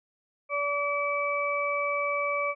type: harmonic tone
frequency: 575 Hz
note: D5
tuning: 37 cents flat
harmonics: 1 / 2 / 4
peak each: -30 / -30 / -30 dBFS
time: 0.49-2.55 s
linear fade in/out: 50 ms
effects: none